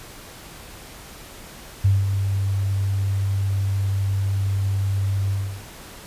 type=tone with ADSR envelope; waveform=sine; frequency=98 Hz; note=G2; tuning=in tune; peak=-12 dBFS; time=1.84-5.64 s; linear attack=10 ms; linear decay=190 ms; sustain=-7 dB; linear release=330 ms; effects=pink hiss -41 dBFS RMS until 6.06 s + resampled to 32000 Hz